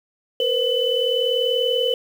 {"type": "tone cluster", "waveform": "sine", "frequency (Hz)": [471.7, 512, 3008], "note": ["A#4", "C5", "F#7"], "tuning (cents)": [20, -38, 28], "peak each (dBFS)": -22, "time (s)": [0.4, 1.94], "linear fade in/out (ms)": 2, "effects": ["7-bit"]}